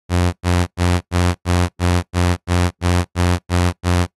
sawtooth tone bursts, 88.6 Hz, F2, 25 cents sharp, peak -9 dBFS, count 12, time 0.09-4.07 s, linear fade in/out 50 ms, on 240 ms, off 100 ms, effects noise-tail reverb RT60 0.1 s tail -22 dB re dry + AAC 32 kbps

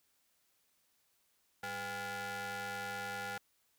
sawtooth ring-modulated tone, 304.3 Hz, D#4, 38 cents flat, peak -32 dBFS, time 1.63-3.38 s, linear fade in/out 5 ms, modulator 1110 Hz, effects white hiss -75 dBFS RMS until 3.78 s

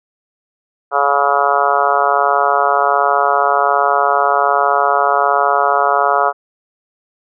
harmonic tone, 141.3 Hz, C#3, 34 cents sharp, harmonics 3 / 4 / 5 / 6 / 7 / 8 / 9 / 10, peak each -22 / -20 / -16 / -21 / -19 / -20 / -17 / -22 dBFS, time 0.91-6.33 s, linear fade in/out 50 ms, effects none

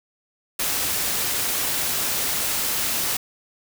white noise, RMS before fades -24 dBFS, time 0.59-3.17 s, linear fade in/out 5 ms, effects none

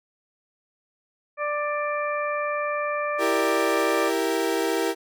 harmonic tone, 590 Hz, D5, 8 cents sharp, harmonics 1 / 2 / 3 / 4, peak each -27 / -28 / -33 / -34 dBFS, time 1.37-4.12 s, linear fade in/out 50 ms
35% pulse chord, E diminished, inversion none, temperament equal, 329.6 / 392 / 466.2 Hz, E4 / G4 / Bb4, 0 / 0 / 0 cents, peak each -25 dBFS, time 3.18-4.95 s, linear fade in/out 50 ms
effects none

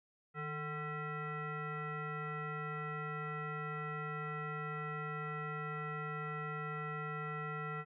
sine tone with frequency modulation, 753 Hz, F#5, 30 cents sharp, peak -38 dBFS, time 0.34-7.85 s, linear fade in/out 50 ms, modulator 598 Hz, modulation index 2, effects none

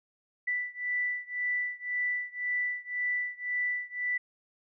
sine beating tone pair, 1975.5 / 1977.4 Hz, B6 / B6, 0 / +2 cents, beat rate 1.9 Hz, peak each -32 / -33 dBFS, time 0.47-4.18 s, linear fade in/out 10 ms, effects none

